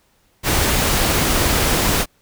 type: noise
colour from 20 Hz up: pink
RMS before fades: -17 dBFS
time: 0.43-2.06 s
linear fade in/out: 50 ms
effects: pink hiss -60 dBFS RMS until 2.21 s